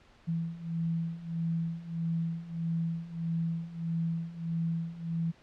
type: beating tone pair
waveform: sine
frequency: 164.81 / 166.41 Hz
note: E3 / E3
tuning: 0 / +17 cents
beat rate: 1.6 Hz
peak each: -35 / -32 dBFS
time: 0.27-5.32 s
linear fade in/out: 20 ms
effects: pink hiss -60 dBFS RMS until 5.42 s + low-pass 4000 Hz 12 dB/octave